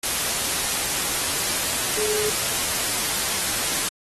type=tone in noise; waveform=sine; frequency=424.3 Hz; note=G#4; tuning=37 cents sharp; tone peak=-26 dBFS; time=1.97-2.3 s; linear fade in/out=5 ms; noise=white; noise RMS=-24 dBFS; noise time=0.03-3.89 s; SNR=-5 dB; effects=AAC 32 kbps